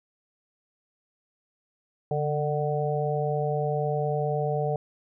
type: harmonic tone with a mistuned harmonic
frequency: 149.2 Hz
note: D3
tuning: 28 cents sharp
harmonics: 1 / 3 / 4 / 5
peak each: -28 / -29 / -31 / -31 dBFS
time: 2.11-4.76 s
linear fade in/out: 2 ms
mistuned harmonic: 1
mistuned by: -47 cents
effects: none